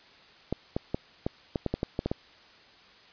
clicks, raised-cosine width 2 ms, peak -14 dBFS, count 11, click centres 0.526 / 0.765 / 0.945 / 1.265 / 1.558 / 1.663 / 1.74 / 1.831 / 1.991 / 2.06 / 2.115 s, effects white hiss -55 dBFS RMS until 3.12 s + resampled to 11025 Hz

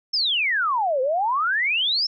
sine exponential two-way sweep, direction down then up, 5430 to 500 to 5430 Hz, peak -19 dBFS, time 0.13-2.07 s, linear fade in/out 10 ms, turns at 1.01 s, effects none

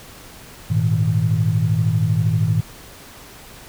sine chord, Ab suspended second, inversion none, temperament equal with one note detuned, 103.83 / 116.54 / 158.65 Hz, Ab2 / Bb2 / Eb3, 0 / 0 / +34 cents, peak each -19 dBFS, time 0.7-2.61 s, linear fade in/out 10 ms, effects tanh soft clip ceiling -6 dBFS + pink hiss -41 dBFS RMS until 3.68 s

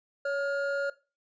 triangle tone pair together, 560 / 1416.4 Hz, C#5 / F6, +18 / +24 cents, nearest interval octave + major third, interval 1606 cents, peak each -27 / -31 dBFS, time 0.25-0.9 s, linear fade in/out 5 ms, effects noise-tail reverb RT60 0.3 s tail -18 dB re dry + resampled to 16000 Hz

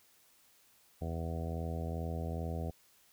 harmonic tone, 82.41 Hz, E2, in tune, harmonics 1 / 2 / 3 / 4 / 5 / 6 / 7 / 8 / 9, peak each -37 / -41 / -46 / -50 / -48 / -47 / -51 / -48 / -49 dBFS, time 1.01-2.71 s, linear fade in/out 10 ms, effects white hiss -66 dBFS RMS until 3.12 s

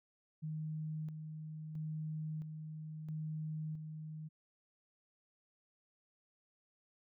sine tone with tremolo, 155.56 Hz, D#3, in tune, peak -38 dBFS, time 0.42-4.29 s, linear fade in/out 20 ms, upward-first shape square, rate 0.75 Hz, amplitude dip 45%, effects none

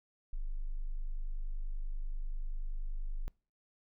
sine tone, 25.18 Hz, G0, 47 cents sharp, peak -33 dBFS, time 0.33-3.28 s, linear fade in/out 0 ms, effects noise-tail reverb RT60 0.4 s tail -25 dB re dry

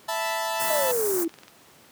sawtooth chord, E suspended fourth, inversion none, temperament equal, 659.3 / 880 / 987.8 Hz, E5 / A5 / B5, 0 / 0 / 0 cents, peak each -26 / -25 / -29 dBFS, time 0.08-0.92 s, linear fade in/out 10 ms
white band-stop noise, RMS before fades -29 dBFS, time 0.59-1.25 s, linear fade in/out 20 ms, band 1500 to 6400 Hz, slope 24 dB/octave
sine exponential sweep, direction down, 638 to 321.5 Hz, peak -23 dBFS, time 0.7-1.28 s, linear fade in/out 5 ms
click train, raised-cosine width 0.2 ms, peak -28 dBFS, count 17, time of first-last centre 0.73-1.481 s, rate 21.3 Hz
effects pink hiss -53 dBFS RMS until 1.91 s + high-pass 150 Hz 12 dB/octave

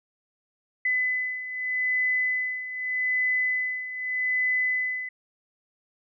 sine beating tone pair, 2009 / 2009.82 Hz, B6 / B6, +29 / +30 cents, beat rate 0.82 Hz, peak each -30 / -25 dBFS, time 0.85-5.09 s, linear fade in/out 5 ms, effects none

